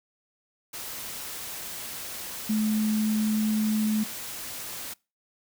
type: tone in noise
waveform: sine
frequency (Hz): 215.5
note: A3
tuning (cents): -36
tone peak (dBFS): -22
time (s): 2.49-4.04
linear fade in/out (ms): 10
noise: white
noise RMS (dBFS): -37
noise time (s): 0.73-4.94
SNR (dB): +12
effects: noise-tail reverb RT60 0.3 s tail -25 dB re dry